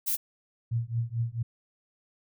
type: noise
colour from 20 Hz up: violet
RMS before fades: -28 dBFS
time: 0.06-0.17 s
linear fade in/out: 20 ms
type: tone with tremolo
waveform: sine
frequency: 116.54 Hz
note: A#2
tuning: in tune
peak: -23 dBFS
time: 0.71-1.43 s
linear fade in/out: 10 ms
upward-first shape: triangle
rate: 4.5 Hz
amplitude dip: 100%
effects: none